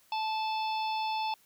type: harmonic tone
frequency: 875 Hz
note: A5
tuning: 10 cents flat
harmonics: 1 / 3 / 4 / 5 / 6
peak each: -30 / -40 / -42 / -44 / -46 dBFS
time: 0.12-1.34 s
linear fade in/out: 2 ms
effects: white hiss -64 dBFS RMS until 1.45 s